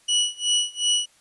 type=tone with tremolo; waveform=sawtooth; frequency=2938 Hz; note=F#7; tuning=13 cents flat; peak=-14 dBFS; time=0.08-1.06 s; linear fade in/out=10 ms; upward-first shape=sine; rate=2.7 Hz; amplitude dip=95%; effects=white hiss -58 dBFS RMS until 1.2 s + resampled to 24000 Hz